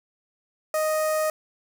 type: tone with notch filter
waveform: sawtooth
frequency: 622.3 Hz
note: D#5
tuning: in tune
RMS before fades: -24 dBFS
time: 0.74-1.3 s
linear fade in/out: 2 ms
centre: 3400 Hz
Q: 0.67
effects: 10-bit